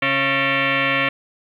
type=tone with frequency modulation; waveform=sine; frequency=274.7 Hz; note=C#4; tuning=16 cents flat; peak=-16 dBFS; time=0.02-1.09 s; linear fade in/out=5 ms; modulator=410 Hz; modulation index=6.5; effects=9-bit

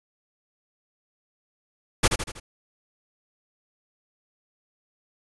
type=noise with echo; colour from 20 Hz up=pink; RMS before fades=-17 dBFS; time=2.03-2.08 s; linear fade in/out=10 ms; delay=80 ms; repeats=4; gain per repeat=-6 dB; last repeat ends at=2.4 s; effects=resampled to 24000 Hz

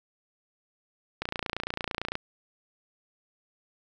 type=click train; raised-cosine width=0.3 ms; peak=-14 dBFS; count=28; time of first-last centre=1.22-2.154 s; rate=28.9 Hz; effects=none

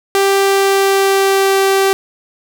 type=tone with pitch glide; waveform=sawtooth; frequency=392.9 to 388.8 Hz; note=G4 to G4; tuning=+4 to -14 cents; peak=-6 dBFS; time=0.15-1.93 s; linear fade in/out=0 ms; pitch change=-18 cents; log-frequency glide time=0.39-1.59 s; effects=none

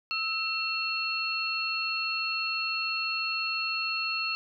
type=tone cluster; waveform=sine; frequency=1307 / 2707 / 4311 Hz; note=E6 / E7 / C#8; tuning=-15 / +45 / -49 cents; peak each=-35 / -30 / -33 dBFS; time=0.11-4.35 s; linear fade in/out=0 ms; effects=none

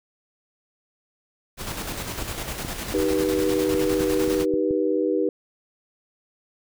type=noise with tremolo; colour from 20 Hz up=pink; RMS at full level=-30 dBFS; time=1.57-4.46 s; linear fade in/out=50 ms; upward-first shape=square; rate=9.9 Hz; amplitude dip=40%
type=clicks; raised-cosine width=3 ms; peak=-19 dBFS; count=8; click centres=2.223 / 2.649 / 3.746 / 4.007 / 4.279 / 4.421 / 4.539 / 4.709 s
type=chord; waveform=sine; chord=Eb augmented; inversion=none; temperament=just; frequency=311.1 / 388.9 / 486.1 Hz; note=Eb4 / G4 / B4; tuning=0 / -14 / -28 cents; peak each=-24 dBFS; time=2.94-5.29 s; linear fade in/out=2 ms
effects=none

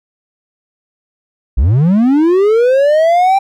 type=linear sweep; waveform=triangle; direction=up; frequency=49.75 to 793 Hz; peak=-5 dBFS; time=1.57-3.39 s; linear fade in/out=10 ms; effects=none

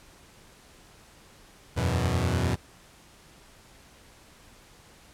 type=chord; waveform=sawtooth; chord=E suspended second; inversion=none; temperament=equal; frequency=82.41 / 92.5 / 123.47 Hz; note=E2 / F#2 / B2; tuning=0 / 0 / 0 cents; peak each=-24 dBFS; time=1.76-2.56 s; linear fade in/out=20 ms; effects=pink hiss -54 dBFS RMS until 5.13 s + low-pass 11000 Hz 12 dB/octave

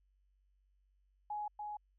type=tone with echo; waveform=sine; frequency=837 Hz; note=G#5; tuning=13 cents sharp; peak=-37 dBFS; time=1.3-1.48 s; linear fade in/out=5 ms; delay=290 ms; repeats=1; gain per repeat=-3 dB; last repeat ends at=1.77 s; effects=added 48 Hz sine -70 dBFS peak until 1.98 s

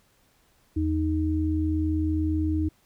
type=tone pair together; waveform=sine; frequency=82.23 / 311.1 Hz; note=E2 / D#4; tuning=-4 / 0 cents; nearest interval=octave + major seventh; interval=2304 cents; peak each=-25 dBFS; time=0.76-2.69 s; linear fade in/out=10 ms; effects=pink hiss -64 dBFS RMS until 2.85 s

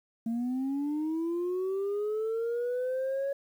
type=linear sweep; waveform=sine; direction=up; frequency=225.3 to 559 Hz; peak=-26 dBFS; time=0.26-3.33 s; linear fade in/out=5 ms; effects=tanh soft clip ceiling -27 dBFS + 10-bit

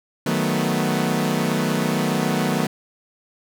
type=chord; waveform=sawtooth; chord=B dominant seventh; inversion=first; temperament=equal; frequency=155.56 / 185 / 220 / 246.9 Hz; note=D#3 / F#3 / A3 / B3; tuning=0 / 0 / 0 / 0 cents; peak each=-21 dBFS; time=0.26-2.67 s; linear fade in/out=5 ms; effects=none

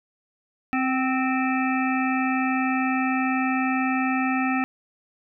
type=harmonic tone with a mistuned harmonic; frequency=261.6 Hz; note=C4; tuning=in tune; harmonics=1 / 3 / 5 / 7 / 9 / 10; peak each=-23 / -28 / -30 / -31 / -33 / -33 dBFS; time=0.73-4.64 s; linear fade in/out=0 ms; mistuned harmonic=3; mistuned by=-29 cents; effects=none

